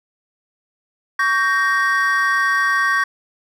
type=chord; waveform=triangle; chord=G diminished; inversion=second; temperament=equal with one note detuned; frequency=1125.5 / 1568 / 1864.7 Hz; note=Db6 / G6 / Bb6; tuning=+26 / 0 / 0 cents; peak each=-17 dBFS; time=1.19-3.04 s; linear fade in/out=5 ms; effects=tanh soft clip ceiling -5 dBFS